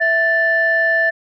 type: tone pair together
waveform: sine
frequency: 659.3 / 1762.3 Hz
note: E5 / A6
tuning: 0 / +2 cents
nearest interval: octave + perfect fourth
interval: 1702 cents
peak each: -18 / -13 dBFS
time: 0-1.11 s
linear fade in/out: 20 ms
effects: tanh soft clip ceiling -6 dBFS